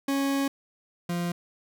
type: tone pair in turn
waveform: 40% pulse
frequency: 275.7 / 173.68 Hz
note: C#4 / F3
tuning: -9 / -9 cents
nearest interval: minor sixth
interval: 800 cents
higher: first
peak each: -23 / -26 dBFS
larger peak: first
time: 0.08-0.48 / 1.09-1.32 s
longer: first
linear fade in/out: 5 ms
effects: none